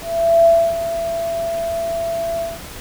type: tone with ADSR envelope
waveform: sine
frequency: 669 Hz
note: E5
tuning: 25 cents sharp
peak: -7 dBFS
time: 0.01-2.6 s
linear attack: 450 ms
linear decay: 280 ms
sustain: -12 dB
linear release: 190 ms
effects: pink hiss -34 dBFS RMS until 2.8 s